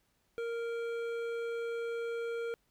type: tone with hard clipping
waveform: triangle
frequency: 465.1 Hz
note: A#4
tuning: 4 cents flat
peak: -36 dBFS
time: 0.38-2.54 s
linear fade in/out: 0 ms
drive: 15 dB
effects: pink hiss -75 dBFS RMS until 2.7 s